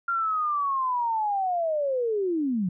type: linear sweep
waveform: sine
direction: down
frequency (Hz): 1394 to 170.1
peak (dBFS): -23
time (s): 0.08-2.69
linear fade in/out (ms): 5
effects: none